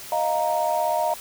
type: chord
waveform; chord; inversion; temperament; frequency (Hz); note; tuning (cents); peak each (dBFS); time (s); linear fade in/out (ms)
sine; Eb suspended second; none; equal; 622.3 / 698.5 / 932.3; Eb5 / F5 / Bb5; 0 / 0 / 0; -24; 0.12-1.14; 2
effects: tanh soft clip ceiling -12 dBFS + white hiss -39 dBFS RMS until 1.2 s